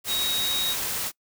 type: tone in noise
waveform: sine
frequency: 3791 Hz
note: A#7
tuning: 28 cents sharp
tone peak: -25 dBFS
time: 0.07-0.76 s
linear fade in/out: 50 ms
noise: white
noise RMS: -29 dBFS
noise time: 0.04-1.12 s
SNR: +1 dB
effects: noise-tail reverb RT60 0.1 s tail -24 dB re dry